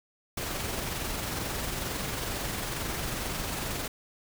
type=noise with amplitude modulation; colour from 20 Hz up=pink; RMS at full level=-32 dBFS; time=0.37-3.88 s; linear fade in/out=5 ms; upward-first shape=sine; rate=22.2 Hz; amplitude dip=30%; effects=none